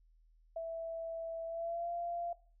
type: tone with pitch glide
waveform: sine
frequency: 659.3 to 689.3 Hz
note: E5 to F5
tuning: 0 to -23 cents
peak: -36 dBFS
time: 0.56-2.33 s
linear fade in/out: 5 ms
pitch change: +77 cents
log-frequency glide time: 1.46-1.9 s
effects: noise-tail reverb RT60 0.4 s tail -18 dB re dry + added 40 Hz sine -63 dBFS peak until 2.6 s